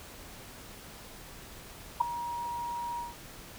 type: tone with ADSR envelope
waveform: sine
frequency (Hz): 950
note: A#5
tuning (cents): +33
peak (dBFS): -17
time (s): 2-3.15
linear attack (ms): 12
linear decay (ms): 4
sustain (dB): -16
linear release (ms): 160
effects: pink hiss -48 dBFS RMS until 3.58 s